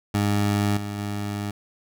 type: tone with level steps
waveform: 20% pulse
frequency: 102.5 Hz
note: G#2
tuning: 22 cents flat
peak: -15 / -24 / -22 dBFS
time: 0.14-1.51 s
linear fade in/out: 5 ms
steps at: 0.77 / 0.98 s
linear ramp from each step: 2 ms
effects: none